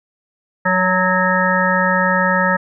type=harmonic tone with a mistuned harmonic; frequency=184.2 Hz; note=F#3; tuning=7 cents flat; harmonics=1 / 3 / 5 / 7 / 9 / 10; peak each=-20 / -20 / -20 / -20 / -20 / -20 dBFS; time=0.65-2.57 s; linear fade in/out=10 ms; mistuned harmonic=3; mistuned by=+16 cents; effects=none